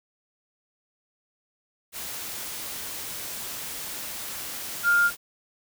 sine tone in noise, 1406 Hz, F6, 11 cents sharp, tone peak -17 dBFS, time 4.83-5.11 s, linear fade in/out 50 ms, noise white, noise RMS -35 dBFS, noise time 1.92-5.17 s, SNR +15 dB, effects none

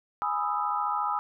sine chord, E major seventh, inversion first, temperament equal, 830.6 / 987.8 / 1244.5 / 1318.5 Hz, G#5 / B5 / D#6 / E6, 0 / 0 / 0 / 0 cents, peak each -31 / -32 / -30 / -33 dBFS, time 0.22-1.19 s, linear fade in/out 0 ms, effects none

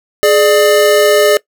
square tone pair together, 420 / 595 Hz, G#4 / D5, +19 / +22 cents, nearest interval tritone, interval 603 cents, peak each -10 dBFS, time 0.23-1.37 s, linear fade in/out 0 ms, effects noise-tail reverb RT60 0.1 s tail -21 dB re dry

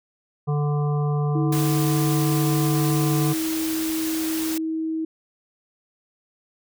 harmonic tone, 146.83 Hz, D3, in tune, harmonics 1 / 3 / 5 / 7 / 8, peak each -20 / -30 / -34 / -37 / -38 dBFS, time 0.47-3.34 s, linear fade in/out 20 ms
sine tone, 320 Hz, D#4, 49 cents sharp, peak -23 dBFS, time 1.35-5.05 s, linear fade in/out 5 ms
white noise, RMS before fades -31 dBFS, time 1.52-4.58 s, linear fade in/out 5 ms
effects none

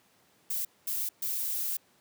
violet noise bursts at uneven times, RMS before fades -32 dBFS, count 3, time 0.5-0.65 / 0.87-1.09 / 1.22-1.77 s, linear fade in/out 5 ms, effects pink hiss -65 dBFS RMS until 2 s + high-pass 150 Hz 12 dB/octave

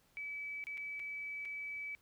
sine tone with dropouts, 2295 Hz, D7, 40 cents flat, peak -40 dBFS, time 0.17-1.95 s, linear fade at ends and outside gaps 0 ms, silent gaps 0.64-0.669 / 0.773-0.778 / 0.995-0.999 / 1.451-1.455 s, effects pink hiss -71 dBFS RMS until 2.01 s

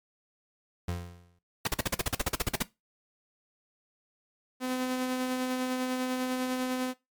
30% pulse tone with exponential decay, 87.31 Hz, F2, in tune, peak -26 dBFS, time 0.88-1.39 s, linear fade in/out 5 ms, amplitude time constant 110 ms
pink noise bursts, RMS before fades -27 dBFS, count 15, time 1.65-2.626 s, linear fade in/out 5 ms, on 24 ms, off 44 ms
sawtooth tone with tremolo, 255 Hz, C4, 44 cents flat, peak -24 dBFS, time 4.6-6.94 s, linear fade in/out 50 ms, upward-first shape sine, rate 10 Hz, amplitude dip 30%
effects noise-tail reverb RT60 0.2 s tail -18 dB re dry + MP3 96 kbps

